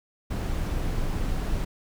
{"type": "noise", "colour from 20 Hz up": "brown", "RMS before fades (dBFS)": -27, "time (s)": [0.3, 1.65], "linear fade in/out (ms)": 10, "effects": []}